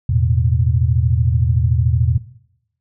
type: chord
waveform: sine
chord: E suspended fourth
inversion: none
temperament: equal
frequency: 82.41 / 110 / 123.47 Hz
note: E2 / A2 / B2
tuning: 0 / 0 / 0 cents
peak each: -17 dBFS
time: 0.09-2.18 s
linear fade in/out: 5 ms
effects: noise-tail reverb RT60 0.8 s tail -18 dB re dry